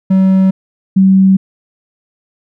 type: tone pair in turn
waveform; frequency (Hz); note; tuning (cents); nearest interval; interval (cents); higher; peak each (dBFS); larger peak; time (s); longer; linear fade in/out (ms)
triangle / sine; 190 / 191.21; F#3 / G3; +46 / -43; unison; 11; second; -4; neither; 0.1-0.51 / 0.96-1.37; neither; 10
effects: none